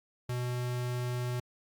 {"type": "tone", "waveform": "square", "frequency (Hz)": 123.47, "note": "B2", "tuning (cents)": 0, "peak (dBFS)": -32, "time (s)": [0.29, 1.4], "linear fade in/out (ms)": 5, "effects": ["Opus 48 kbps"]}